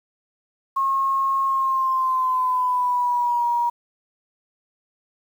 sine tone with pitch glide, 1082 to 952.9 Hz, C#6 to A#5, -42 to +38 cents, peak -18 dBFS, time 0.76-3.7 s, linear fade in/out 10 ms, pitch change -220 cents, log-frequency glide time 1.45-3.45 s, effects 8-bit

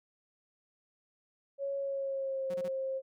sine tone with pitch glide, 554.4 to 531.8 Hz, C#5 to C5, 0 to +28 cents, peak -32 dBFS, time 1.58-3.02 s, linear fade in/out 50 ms, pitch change -72 cents, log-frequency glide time 1.78-2.48 s
sawtooth tone bursts, 185 Hz, F#3, in tune, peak -39 dBFS, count 3, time 2.5-2.684 s, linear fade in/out 5 ms, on 42 ms, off 29 ms
effects none

